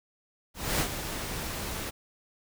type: noise with ADSR envelope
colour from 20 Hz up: pink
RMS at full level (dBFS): -26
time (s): 0.54-1.91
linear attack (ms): 260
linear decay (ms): 73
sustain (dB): -9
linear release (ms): 23
effects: none